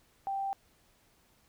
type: tone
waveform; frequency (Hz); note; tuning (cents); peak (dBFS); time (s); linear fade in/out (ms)
sine; 784; G5; 0; -31; 0.27-0.53; 0
effects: pink hiss -67 dBFS RMS until 1.48 s